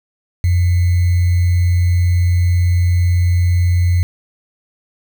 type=tone with sample-and-hold; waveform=sine; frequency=88.2 Hz; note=F2; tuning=18 cents sharp; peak=-10 dBFS; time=0.44-4.03 s; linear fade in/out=0 ms; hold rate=2100 Hz; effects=none